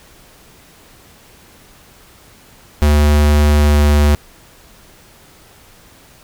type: tone with pitch glide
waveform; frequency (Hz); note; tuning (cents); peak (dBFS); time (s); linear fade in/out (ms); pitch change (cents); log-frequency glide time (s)
square; 74.1 to 73.55; D2 to D2; +16 to +3; -9; 2.82-4.15; 0; -13; 3.53-3.82
effects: pink hiss -45 dBFS RMS until 6.23 s